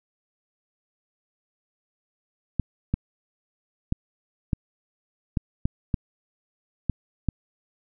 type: clicks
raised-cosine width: 5 ms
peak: -10 dBFS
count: 9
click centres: 2.597 / 2.94 / 3.924 / 4.532 / 5.372 / 5.655 / 5.942 / 6.897 / 7.287 s
effects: none